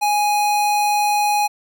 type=tone; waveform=square; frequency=830.6 Hz; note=G#5; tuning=in tune; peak=-16 dBFS; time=0.01-1.48 s; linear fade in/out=20 ms; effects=none